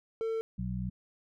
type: tone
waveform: triangle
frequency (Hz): 449.1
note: A4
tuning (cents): +35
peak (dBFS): -28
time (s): 0.21-0.41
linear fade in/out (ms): 0
type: harmonic tone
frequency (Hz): 61.9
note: B1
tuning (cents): +5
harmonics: 1 / 2 / 3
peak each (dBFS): -38 / -37 / -35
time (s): 0.58-0.9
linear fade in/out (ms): 10
effects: none